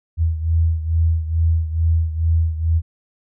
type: beating tone pair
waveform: sine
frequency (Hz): 81.2 / 83.5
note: E2 / E2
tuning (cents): -26 / +23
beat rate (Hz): 2.3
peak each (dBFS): -16 / -21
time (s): 0.17-2.82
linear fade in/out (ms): 50
effects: none